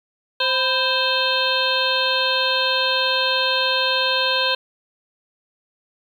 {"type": "harmonic tone with a mistuned harmonic", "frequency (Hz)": 523.3, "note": "C5", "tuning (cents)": 0, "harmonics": [1, 2, 3, 5, 6, 7, 8], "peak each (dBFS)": [-25, -25, -25, -25, -25, -25, -25], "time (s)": [0.4, 4.55], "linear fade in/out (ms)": 5, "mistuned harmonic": 2, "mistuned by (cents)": -78, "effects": ["8-bit"]}